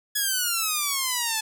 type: exponential sweep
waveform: 5% pulse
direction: down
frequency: 1694 to 860 Hz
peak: -12 dBFS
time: 0.15-1.41 s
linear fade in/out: 10 ms
effects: none